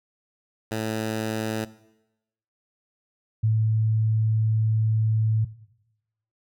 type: tone pair in turn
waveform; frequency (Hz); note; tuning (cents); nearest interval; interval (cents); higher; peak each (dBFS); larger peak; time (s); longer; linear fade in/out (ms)
10% pulse / sine; 110 / 110; A2 / A2; 0 / 0; unison; 0; neither; -18; neither; 0.71-1.65 / 3.43-5.45; second; 10
effects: noise-tail reverb RT60 0.9 s tail -18 dB re dry